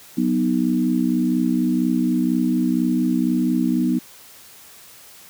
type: chord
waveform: sine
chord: B major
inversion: second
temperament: equal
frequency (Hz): 185 / 246.9 / 311.1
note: F#3 / B3 / D#4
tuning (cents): 0 / 0 / 0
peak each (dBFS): -23 / -19 / -22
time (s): 0.17-3.99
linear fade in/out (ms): 10
effects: white hiss -45 dBFS RMS until 5.29 s + high-pass 60 Hz 12 dB/octave